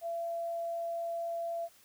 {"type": "tone", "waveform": "sine", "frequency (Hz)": 676, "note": "E5", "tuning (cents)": 43, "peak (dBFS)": -33, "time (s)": [0.01, 1.69], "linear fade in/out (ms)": 50, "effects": ["white hiss -62 dBFS RMS until 1.84 s"]}